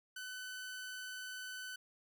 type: tone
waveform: sawtooth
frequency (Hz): 1507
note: F#6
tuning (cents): +31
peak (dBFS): -40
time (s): 0.16-1.76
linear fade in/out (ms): 5
effects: none